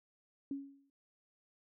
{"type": "tone with exponential decay", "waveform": "sine", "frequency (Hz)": 277.2, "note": "C#4", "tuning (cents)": 0, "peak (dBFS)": -34, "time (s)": [0.51, 0.9], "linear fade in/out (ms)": 2, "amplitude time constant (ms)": 83, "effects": []}